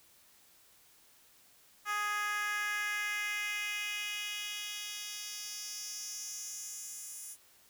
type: tone with high-pass filter sweep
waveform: 10% pulse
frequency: 415.8 Hz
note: G#4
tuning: 2 cents sharp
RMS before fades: -38 dBFS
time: 1.85-7.37 s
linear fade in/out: 50 ms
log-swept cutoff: 1200 to 8900 Hz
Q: 2.4
effects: white hiss -63 dBFS RMS until 7.69 s